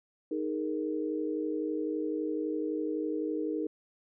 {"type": "chord", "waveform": "sine", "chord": "D# suspended fourth", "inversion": "none", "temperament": "just", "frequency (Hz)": [311.1, 414.8, 466.7], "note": ["D#4", "G#4", "A#4"], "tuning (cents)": [0, -2, 2], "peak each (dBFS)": [-32, -36, -36], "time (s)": [0.31, 3.67], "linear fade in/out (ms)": 5, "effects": []}